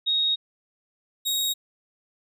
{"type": "tone pair in turn", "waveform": ["sine", "sawtooth"], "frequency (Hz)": [3754, 3774], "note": ["A#7", "A#7"], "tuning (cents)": [11, 21], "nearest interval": "unison", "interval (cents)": 10, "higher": "second", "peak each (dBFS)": -20, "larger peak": "neither", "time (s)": [[0.06, 0.36], [1.25, 1.54]], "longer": "first", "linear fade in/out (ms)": 20, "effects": []}